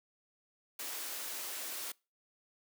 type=high-pass noise; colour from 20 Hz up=white; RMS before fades=-41 dBFS; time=0.79-1.92 s; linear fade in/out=5 ms; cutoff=260 Hz; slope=48 dB/octave; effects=noise-tail reverb RT60 0.3 s tail -25 dB re dry